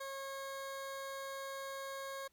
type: tone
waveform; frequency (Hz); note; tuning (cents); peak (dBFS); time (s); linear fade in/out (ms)
20% pulse; 544; C#5; -33; -37; 0-2.28; 10
effects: pink hiss -75 dBFS RMS until 2.32 s